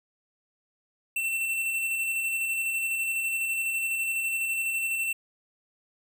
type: tone with tremolo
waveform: square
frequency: 2690 Hz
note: E7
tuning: 34 cents sharp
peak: -26 dBFS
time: 1.16-5.13 s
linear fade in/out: 5 ms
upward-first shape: square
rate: 12 Hz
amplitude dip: 25%
effects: none